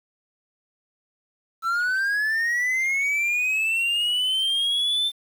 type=linear sweep; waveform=triangle; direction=up; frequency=1319 to 3578 Hz; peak=-19 dBFS; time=1.62-5.12 s; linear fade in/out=50 ms; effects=8-bit